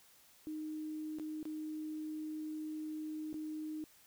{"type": "tone with dropouts", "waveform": "sine", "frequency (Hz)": 309.2, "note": "D#4", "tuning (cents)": -11, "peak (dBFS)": -39, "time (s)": [0.47, 3.84], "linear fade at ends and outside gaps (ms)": 0, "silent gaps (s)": [[1.186, 1.197], [1.429, 1.454], [3.329, 3.342]], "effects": ["white hiss -64 dBFS RMS until 4.06 s"]}